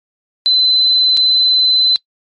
sine tone with dropouts, 4041 Hz, B7, 39 cents sharp, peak -8 dBFS, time 0.46-1.96 s, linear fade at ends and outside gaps 0 ms, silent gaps 1.168-1.173 s, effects noise-tail reverb RT60 0.1 s tail -23 dB re dry + MP3 48 kbps

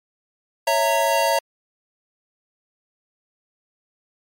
square chord, A# diminished, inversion first, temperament equal with one note detuned, 554.4 / 659.3 / 922.7 Hz, C#5 / E5 / A#5, 0 / 0 / -18 cents, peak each -23 / -22 / -21 dBFS, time 0.67-1.39 s, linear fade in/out 5 ms, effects MP3 64 kbps

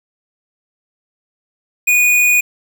square tone, 2462 Hz, D#7, 19 cents flat, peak -10 dBFS, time 1.87-2.41 s, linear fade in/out 10 ms, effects 7-bit

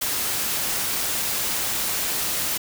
white noise, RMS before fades -25 dBFS, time 0.01-2.58 s, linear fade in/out 10 ms, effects none

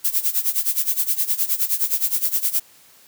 violet noise with tremolo, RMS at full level -18 dBFS, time 0.04-2.6 s, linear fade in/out 10 ms, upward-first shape sine, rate 9.6 Hz, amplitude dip 85%, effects white hiss -51 dBFS RMS until 3.07 s + high-pass 80 Hz 12 dB/octave

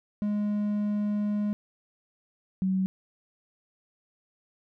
triangle / sine tone pair in turn, 207.7 / 188.92 Hz, G#3 / F#3, 0 / +36 cents, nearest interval major second, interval 164 cents, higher first, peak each -23 dBFS, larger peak neither, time 0.22-1.53 / 2.62-2.86 s, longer first, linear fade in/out 0 ms, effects none

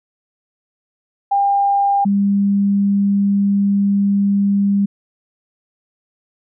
sine tone pair in turn, 800 / 200 Hz, G5 / G3, +35 / +35 cents, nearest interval 2 octaves, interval 2400 cents, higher first, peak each -12 dBFS, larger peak neither, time 1.31-2.05 / 2.05-4.86 s, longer second, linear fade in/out 10 ms, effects none

